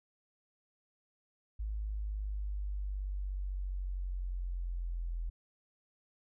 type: linear sweep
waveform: sine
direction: down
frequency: 53 to 42 Hz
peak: -34 dBFS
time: 1.59-5.3 s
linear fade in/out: 10 ms
effects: none